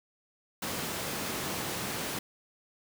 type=high-pass noise; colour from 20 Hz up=pink; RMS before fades=-35 dBFS; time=0.62-2.19 s; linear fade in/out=5 ms; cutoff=130 Hz; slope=12 dB/octave; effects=none